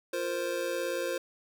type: chord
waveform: square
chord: F suspended fourth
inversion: none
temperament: just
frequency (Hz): 349.2 / 465.6 / 523.8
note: F4 / Bb4 / C5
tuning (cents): 0 / -2 / +2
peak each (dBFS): -37 / -38 / -33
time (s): 0.13-1.18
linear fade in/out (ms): 5
effects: none